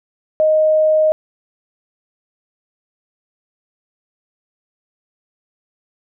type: tone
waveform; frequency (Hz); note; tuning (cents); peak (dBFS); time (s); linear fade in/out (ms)
sine; 622.3; D#5; 0; -10; 0.4-1.12; 0
effects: none